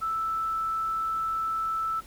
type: tone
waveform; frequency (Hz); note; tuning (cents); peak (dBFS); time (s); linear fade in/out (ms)
sine; 1318.5; E6; 0; -26; 0.01-2.01; 20
effects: added 48 Hz sine -54 dBFS peak until 2.06 s + pink hiss -51 dBFS RMS until 2.06 s